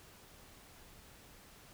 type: silence
effects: pink hiss -58 dBFS RMS until 1.73 s